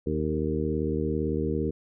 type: harmonic tone with a mistuned harmonic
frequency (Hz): 77.78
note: D#2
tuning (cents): 0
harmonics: 1 / 2 / 3 / 4 / 5 / 6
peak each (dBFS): -32 / -32 / -32 / -32 / -32 / -32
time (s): 0.06-1.71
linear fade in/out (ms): 10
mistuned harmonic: 6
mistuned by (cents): -20
effects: none

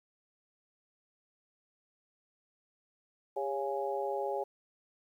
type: harmonic tone with a mistuned harmonic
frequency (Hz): 138.59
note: C#3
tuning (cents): 0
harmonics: 3 / 4 / 5 / 6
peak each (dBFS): -36 / -36 / -41 / -37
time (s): 3.36-4.44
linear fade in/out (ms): 10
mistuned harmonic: 3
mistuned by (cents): -51
effects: 11-bit

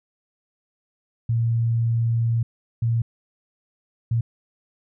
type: tone bursts at uneven times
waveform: sine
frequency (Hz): 115.7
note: A#2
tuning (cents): -13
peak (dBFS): -18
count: 3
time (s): 1.29-2.43 / 2.82-3.02 / 4.11-4.21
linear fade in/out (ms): 5
effects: none

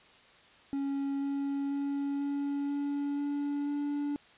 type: tone with pitch steps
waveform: triangle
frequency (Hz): 277.2 / 279.1 / 281.1 / 283 / 285 / 287 / 289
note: C#4 / C#4 / C#4 / C#4 / C#4 / D4 / D4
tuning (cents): 0 / +12 / +24 / +36 / +48 / -40 / -28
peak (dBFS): -28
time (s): 0.73-4.16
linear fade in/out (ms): 0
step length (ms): 490
effects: white hiss -58 dBFS RMS until 4.37 s + resampled to 8000 Hz

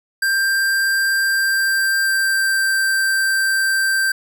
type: tone with pitch glide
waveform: square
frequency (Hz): 1582 to 1567.4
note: G6 to G6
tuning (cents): +15 to -1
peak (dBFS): -16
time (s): 0.22-4.12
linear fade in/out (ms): 5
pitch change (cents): -16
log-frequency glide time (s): 1.24-2.8
effects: none

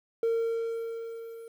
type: tone with level ramp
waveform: triangle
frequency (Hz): 458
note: A#4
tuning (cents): -31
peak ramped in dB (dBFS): -20 to -40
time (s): 0.23-1.48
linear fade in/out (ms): 2
effects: tanh soft clip ceiling -19 dBFS + 10-bit

